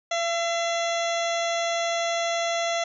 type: harmonic tone with a mistuned harmonic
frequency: 678 Hz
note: E5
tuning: 49 cents sharp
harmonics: 1 / 2 / 3 / 4 / 5 / 6 / 8 / 9 / 10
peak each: -25 / -34 / -32 / -38 / -34 / -38 / -44 / -37 / -43 dBFS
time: 0.11-2.84 s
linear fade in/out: 5 ms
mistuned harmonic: 2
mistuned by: -17 cents
effects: none